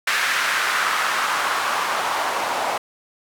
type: noise with band-pass filter sweep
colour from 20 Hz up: white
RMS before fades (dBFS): -22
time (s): 0.07-2.78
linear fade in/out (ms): 5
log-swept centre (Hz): 1700 to 780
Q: 2
effects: none